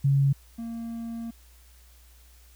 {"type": "tone pair in turn", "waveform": ["sine", "triangle"], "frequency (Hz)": [138.59, 230.4], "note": ["C#3", "A#3"], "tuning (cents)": [0, -20], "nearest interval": "major sixth", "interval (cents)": 880, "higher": "second", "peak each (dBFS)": [-18, -30], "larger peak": "first", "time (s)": [[0.04, 0.33], [0.58, 1.31]], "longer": "second", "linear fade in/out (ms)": 10, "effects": ["added 60 Hz sine -52 dBFS peak until 2.55 s", "white hiss -59 dBFS RMS until 2.55 s"]}